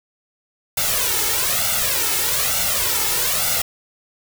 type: noise with flanger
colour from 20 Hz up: white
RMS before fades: -20 dBFS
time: 0.77-3.62 s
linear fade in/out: 5 ms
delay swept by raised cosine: 1.4 to 2.32 ms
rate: 1.1 Hz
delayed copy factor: +0.8
effects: none